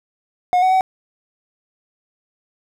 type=tone with pitch steps; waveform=triangle; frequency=722 / 748 / 755 Hz; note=F#5 / F#5 / F#5; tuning=-43 / +19 / +35 cents; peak=-10 dBFS; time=0.53-0.809 s; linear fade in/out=0 ms; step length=93 ms; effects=none